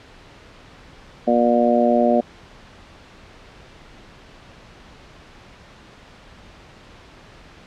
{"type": "harmonic tone", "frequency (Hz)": 119.4, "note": "A#2", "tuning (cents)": 42, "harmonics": [2, 3, 4, 5, 6], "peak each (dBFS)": [-18, -24, -23, -18, -21], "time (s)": [1.27, 2.21], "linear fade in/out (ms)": 10, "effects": ["pink hiss -45 dBFS RMS until 7.66 s", "low-pass 4000 Hz 12 dB/octave"]}